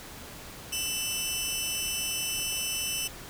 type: tone pair together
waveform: 15% pulse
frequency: 2672 / 2995 Hz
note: E7 / F#7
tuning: +23 / +20 cents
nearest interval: major second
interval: 197 cents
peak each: -26 / -24 dBFS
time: 0.72-3.08 s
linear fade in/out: 10 ms
effects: pink hiss -44 dBFS RMS until 3.29 s